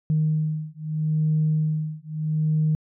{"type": "beating tone pair", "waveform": "sine", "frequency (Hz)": [154.7, 155.48], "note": ["D#3", "D#3"], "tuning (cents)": [-10, -1], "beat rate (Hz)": 0.78, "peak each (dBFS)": -23, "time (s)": [0.1, 2.75], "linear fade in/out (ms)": 0, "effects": ["tanh soft clip ceiling -13 dBFS"]}